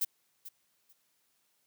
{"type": "noise with echo", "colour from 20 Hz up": "violet", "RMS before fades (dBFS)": -29, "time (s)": [0.01, 0.05], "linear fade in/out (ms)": 10, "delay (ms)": 440, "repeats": 2, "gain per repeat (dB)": -15, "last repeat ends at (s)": 0.93, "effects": ["white hiss -74 dBFS RMS until 1.66 s", "high-pass 80 Hz 12 dB/octave"]}